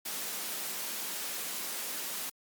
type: high-pass noise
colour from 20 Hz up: white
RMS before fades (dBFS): -37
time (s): 0.05-2.3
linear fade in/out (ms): 10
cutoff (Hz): 160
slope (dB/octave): 96
effects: Opus 48 kbps